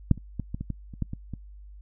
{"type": "clicks", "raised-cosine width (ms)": 5, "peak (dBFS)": [-6, -27, -17, -19, -20, -18, -28, -15, -20, -21], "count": 10, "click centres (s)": [0.113, 0.177, 0.397, 0.545, 0.61, 0.703, 0.938, 1.023, 1.134, 1.337], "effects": ["noise-tail reverb RT60 0.1 s tail -25 dB re dry", "added 50 Hz sine -43 dBFS peak until 1.81 s"]}